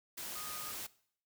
sine tone in noise, 1237 Hz, D#6, 10 cents flat, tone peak -47 dBFS, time 0.35-0.72 s, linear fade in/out 10 ms, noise white, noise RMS -43 dBFS, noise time 0.17-0.87 s, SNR -7 dB, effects noise-tail reverb RT60 0.6 s tail -20 dB re dry

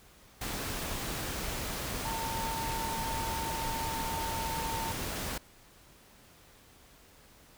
sine tone in noise, 904 Hz, A5, 47 cents sharp, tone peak -35 dBFS, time 2.05-4.92 s, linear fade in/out 5 ms, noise pink, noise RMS -36 dBFS, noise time 0.41-5.38 s, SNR -2 dB, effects pink hiss -58 dBFS RMS until 7.57 s

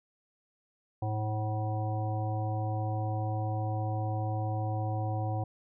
harmonic tone with a mistuned harmonic, 107.5 Hz, A2, 40 cents flat, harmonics 1 / 3 / 5 / 7 / 9, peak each -30 / -41 / -41 / -37 / -46 dBFS, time 1.02-5.44 s, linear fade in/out 5 ms, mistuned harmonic 1, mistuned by +16 cents, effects none

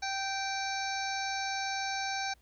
harmonic tone with a mistuned harmonic, 781 Hz, G5, 7 cents flat, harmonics 1 / 2 / 3 / 5 / 6 / 7 / 8, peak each -35 / -38 / -40 / -42 / -43 / -43 / -44 dBFS, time 0.02-2.34 s, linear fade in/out 10 ms, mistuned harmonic 6, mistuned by -86 cents, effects added 60 Hz sine -62 dBFS peak until 2.41 s + pink hiss -69 dBFS RMS until 2.41 s

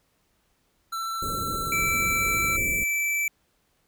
square tone with vibrato, 1339 Hz, E6, 27 cents sharp, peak -29 dBFS, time 0.92-2.57 s, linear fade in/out 10 ms, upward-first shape triangle, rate 14 Hz, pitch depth 11 cents each way
pink band-stop noise, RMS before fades -33 dBFS, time 1.22-2.84 s, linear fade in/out 5 ms, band 570 to 7400 Hz, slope 96 dB/octave
square tone, 2321 Hz, D7, 21 cents flat, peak -24 dBFS, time 1.72-3.28 s, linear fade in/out 2 ms
effects pink hiss -69 dBFS RMS until 3.87 s

